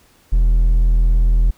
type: tone with hard clipping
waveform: triangle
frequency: 41.2 Hz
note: E1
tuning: in tune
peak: -11 dBFS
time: 0.32-1.51 s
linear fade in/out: 10 ms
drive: 6 dB
effects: pink hiss -53 dBFS RMS until 1.57 s